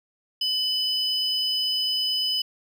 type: tone pair together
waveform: triangle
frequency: 2992 / 5039 Hz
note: F#7 / D#8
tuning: +19 / +21 cents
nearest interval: major sixth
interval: 902 cents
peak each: -24 / -24 dBFS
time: 0.41-2.42 s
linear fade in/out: 5 ms
effects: none